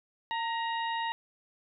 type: harmonic tone with a mistuned harmonic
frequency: 944 Hz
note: A#5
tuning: 22 cents sharp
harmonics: 1 / 2 / 3 / 4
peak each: -31 / -37 / -41 / -43 dBFS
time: 0.31-1.12 s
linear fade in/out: 0 ms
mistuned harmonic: 1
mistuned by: -54 cents
effects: none